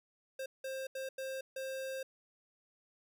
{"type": "tone bursts at uneven times", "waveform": "square", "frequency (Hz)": 530, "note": "C5", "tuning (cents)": 22, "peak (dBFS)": -39, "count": 5, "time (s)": [[0.39, 0.46], [0.64, 0.87], [0.95, 1.09], [1.18, 1.41], [1.56, 2.03]], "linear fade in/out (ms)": 5, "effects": []}